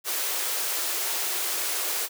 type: high-pass noise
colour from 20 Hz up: white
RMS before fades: -28 dBFS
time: 0.04-2.09 s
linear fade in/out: 50 ms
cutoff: 320 Hz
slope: 96 dB/octave
effects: none